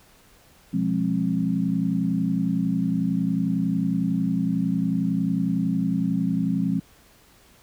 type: tone cluster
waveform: sine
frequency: 123.9 / 175.5 / 206.5 / 267.1 Hz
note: B2 / F3 / G#3 / C4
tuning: +6 / +9 / -10 / +36 cents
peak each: -33 / -24 / -26 / -26 dBFS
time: 0.73-6.8 s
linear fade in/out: 10 ms
effects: pink hiss -55 dBFS RMS until 7.62 s